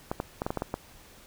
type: clicks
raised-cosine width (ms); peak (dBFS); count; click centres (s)
1; -15; 8; 0.115 / 0.201 / 0.419 / 0.465 / 0.505 / 0.573 / 0.621 / 0.741
effects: pink hiss -53 dBFS RMS until 1.26 s